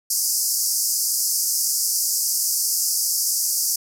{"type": "band-pass noise", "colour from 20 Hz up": "pink", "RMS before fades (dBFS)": -22, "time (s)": [0.1, 3.76], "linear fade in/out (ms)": 5, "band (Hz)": [4800, 15000], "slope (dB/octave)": 96, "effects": []}